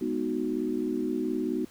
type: chord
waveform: sine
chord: G# minor seventh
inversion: none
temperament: equal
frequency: 207.7 / 246.9 / 311.1 / 370 Hz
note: G#3 / B3 / D#4 / F#4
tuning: 0 / 0 / 0 / 0 cents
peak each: -37 / -31 / -31 / -32 dBFS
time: 0.01-1.65 s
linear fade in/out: 5 ms
effects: pink hiss -55 dBFS RMS until 1.7 s